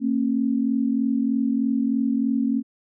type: tone pair together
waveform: sine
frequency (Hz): 228.5 / 271.7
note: A#3 / C#4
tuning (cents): -34 / -35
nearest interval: minor third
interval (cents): 299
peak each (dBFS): -22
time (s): 0-2.63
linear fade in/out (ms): 50
effects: none